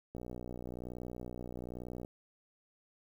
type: click train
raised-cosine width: 2 ms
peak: -30 dBFS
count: 117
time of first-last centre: 0.15-2.049 s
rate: 61.1 Hz
effects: 10-bit